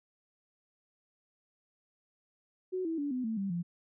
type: tone with pitch steps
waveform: sine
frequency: 370.4 / 326.2 / 287.3 / 253 / 222.8 / 196.21 / 172.8 Hz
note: F#4 / E4 / D4 / B3 / A3 / G3 / F3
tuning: +2 / -18 / -38 / +42 / +22 / +2 / -18 cents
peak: -31 dBFS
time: 2.72-3.63 s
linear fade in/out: 20 ms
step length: 130 ms
effects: none